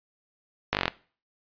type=slowing click train; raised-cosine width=0.3 ms; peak=-7 dBFS; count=8; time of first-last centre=0.73-0.88 s; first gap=19 ms; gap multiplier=1.04; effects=noise-tail reverb RT60 0.4 s tail -20 dB re dry + resampled to 11025 Hz